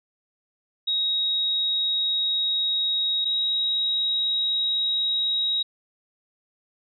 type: tone pair in turn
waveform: sine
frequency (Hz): 3788 / 3809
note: A#7 / A#7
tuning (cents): +27 / +37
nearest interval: unison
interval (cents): 10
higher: second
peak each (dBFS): -21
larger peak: neither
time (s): 0.87-3.25 / 3.25-5.63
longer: neither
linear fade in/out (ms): 10
effects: none